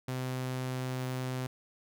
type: tone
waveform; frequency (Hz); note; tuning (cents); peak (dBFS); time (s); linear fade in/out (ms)
sawtooth; 128.5; C3; -31; -29; 0.08-1.47; 5
effects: none